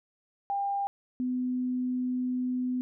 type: tone pair in turn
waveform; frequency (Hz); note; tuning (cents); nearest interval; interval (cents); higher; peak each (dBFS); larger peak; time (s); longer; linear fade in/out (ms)
sine; 799 / 251.7; G5 / B3; +33 / +33; octave + minor sixth; 2000; first; -27; neither; 0.5-0.87 / 1.2-2.81; second; 0
effects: none